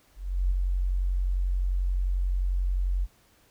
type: tone with ADSR envelope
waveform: sine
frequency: 45.67 Hz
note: F#1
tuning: 22 cents flat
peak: -20 dBFS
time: 0.15-3.07 s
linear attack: 360 ms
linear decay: 7 ms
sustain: -3 dB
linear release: 39 ms
effects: pink hiss -62 dBFS RMS until 3.5 s